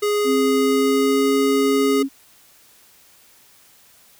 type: tone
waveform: square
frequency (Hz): 414.9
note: G#4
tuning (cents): -2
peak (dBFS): -18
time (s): 0.02-2.03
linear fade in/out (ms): 10
type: tone with pitch glide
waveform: sine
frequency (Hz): 265.6 to 272.1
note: C4 to C#4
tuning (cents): +26 to -32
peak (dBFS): -18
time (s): 0.24-2.09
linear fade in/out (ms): 50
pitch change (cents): +42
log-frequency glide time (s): 0.58-1.29
effects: white hiss -52 dBFS RMS until 4.19 s